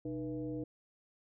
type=tone with frequency modulation; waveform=sine; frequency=306.5 Hz; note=D#4; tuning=26 cents flat; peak=-36 dBFS; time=0.05-0.64 s; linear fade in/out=5 ms; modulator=179 Hz; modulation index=1; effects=none